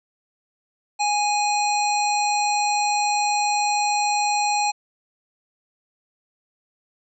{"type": "harmonic tone with a mistuned harmonic", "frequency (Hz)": 829, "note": "G#5", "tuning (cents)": -3, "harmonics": [1, 3, 5, 7, 9], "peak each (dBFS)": [-20, -27, -29, -35, -30], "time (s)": [0.99, 4.72], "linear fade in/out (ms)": 20, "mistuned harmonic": 5, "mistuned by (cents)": 17, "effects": []}